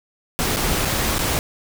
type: noise with dropouts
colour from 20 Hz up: pink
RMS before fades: -21 dBFS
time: 0.39-1.39 s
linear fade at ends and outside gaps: 0 ms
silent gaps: 0.562-0.569 / 0.85-0.854 / 1.184-1.191 s
effects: none